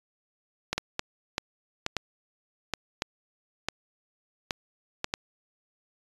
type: clicks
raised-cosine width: 0.2 ms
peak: -10 dBFS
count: 12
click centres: 0.73 / 0.78 / 0.994 / 1.381 / 1.864 / 1.967 / 2.737 / 3.021 / 3.686 / 4.508 / 5.044 / 5.139 s
effects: resampled to 24000 Hz